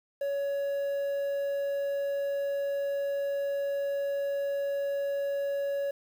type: tone with quantisation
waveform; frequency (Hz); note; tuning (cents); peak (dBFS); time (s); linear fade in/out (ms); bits
triangle; 561; C#5; +21; -26; 0.21-5.91; 5; 9
effects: none